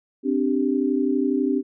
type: chord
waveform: sine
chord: C suspended second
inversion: none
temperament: equal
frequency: 261.6 / 293.7 / 392 Hz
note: C4 / D4 / G4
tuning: 0 / 0 / 0 cents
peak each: -22 / -23 / -25 dBFS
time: 0.23-1.63 s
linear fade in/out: 50 ms
effects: none